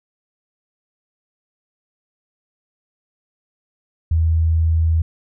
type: tone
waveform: sine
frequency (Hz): 81.2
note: E2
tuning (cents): -26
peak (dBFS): -13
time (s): 4.11-5.02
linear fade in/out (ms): 5
effects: none